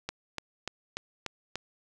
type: click train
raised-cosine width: 0.2 ms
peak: -16 dBFS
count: 6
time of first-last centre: 0.09-1.556 s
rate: 3.41 Hz
effects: none